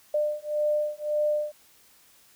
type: beating tone pair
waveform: sine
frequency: 598 / 599.8 Hz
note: D5 / D5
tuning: +31 / +36 cents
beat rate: 1.8 Hz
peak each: -27 dBFS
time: 0.14-1.52 s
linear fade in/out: 5 ms
effects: white hiss -58 dBFS RMS until 2.35 s